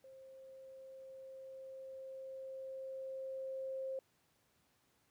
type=tone with level ramp; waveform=sine; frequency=530 Hz; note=C5; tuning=22 cents sharp; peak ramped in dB=-54 to -38 dBFS; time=0.04-3.99 s; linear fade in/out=2 ms; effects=pink hiss -75 dBFS RMS until 5.1 s + high-pass 80 Hz 12 dB/octave